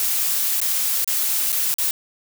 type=noise with dropouts; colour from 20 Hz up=blue; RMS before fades=-21 dBFS; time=0-1.91 s; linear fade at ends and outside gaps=1 ms; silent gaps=0.603-0.615 / 1.045-1.076 / 1.52-1.526 / 1.741-1.784 s; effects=none